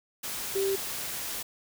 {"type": "tone in noise", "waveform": "sine", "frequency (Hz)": 390.2, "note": "G4", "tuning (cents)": -8, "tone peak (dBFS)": -25, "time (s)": [0.55, 0.76], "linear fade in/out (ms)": 10, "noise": "white", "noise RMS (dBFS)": -35, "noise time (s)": [0.23, 1.43], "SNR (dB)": 7, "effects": []}